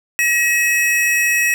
square tone pair together, 1905.8 / 2569 Hz, A#6 / E7, +38 / -45 cents, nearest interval perfect fourth, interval 517 cents, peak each -17 dBFS, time 0.19-1.54 s, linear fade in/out 0 ms, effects 7-bit

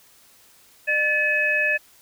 sine tone cluster, 603 / 1735 / 2551 Hz, D5 / A6 / D#7, +46 / -25 / +43 cents, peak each -28 / -21 / -22 dBFS, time 0.87-1.78 s, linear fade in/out 20 ms, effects white hiss -54 dBFS RMS until 2.01 s

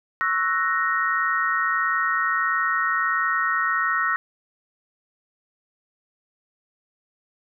sine chord, F# dominant seventh, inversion second, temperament equal, 1108.7 / 1318.5 / 1480 / 1864.7 Hz, C#6 / E6 / F#6 / A#6, 0 / 0 / 0 / 0 cents, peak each -28 / -24 / -27 / -24 dBFS, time 0.21-4.16 s, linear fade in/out 0 ms, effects none

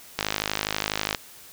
click train, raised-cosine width 0.2 ms, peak -6 dBFS, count 51, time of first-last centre 0.19-1.148 s, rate 52.2 Hz, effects white hiss -47 dBFS RMS until 1.52 s

